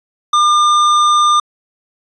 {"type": "tone with hard clipping", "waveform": "triangle", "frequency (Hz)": 1203, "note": "D6", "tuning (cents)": 41, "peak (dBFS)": -10, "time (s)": [0.33, 1.4], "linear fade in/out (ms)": 5, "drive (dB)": 15, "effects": ["resampled to 22050 Hz"]}